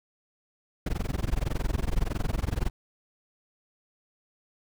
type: noise with amplitude modulation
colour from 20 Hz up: brown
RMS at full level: -24 dBFS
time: 0.86-2.7 s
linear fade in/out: 5 ms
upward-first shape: sine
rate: 21.7 Hz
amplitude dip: 100%
effects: none